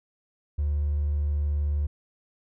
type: tone with hard clipping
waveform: triangle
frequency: 73.42 Hz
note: D2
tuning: in tune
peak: -23 dBFS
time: 0.58-1.87 s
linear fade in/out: 10 ms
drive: 3 dB
effects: none